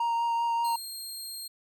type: tone with vibrato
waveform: triangle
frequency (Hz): 932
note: A#5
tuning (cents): -1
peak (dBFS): -23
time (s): 0-0.76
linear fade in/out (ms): 5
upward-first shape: triangle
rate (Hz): 5.1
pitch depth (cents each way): 13
type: tone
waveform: 20% pulse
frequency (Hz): 4212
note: C8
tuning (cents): +11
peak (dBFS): -31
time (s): 0.64-1.48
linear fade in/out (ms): 10
effects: none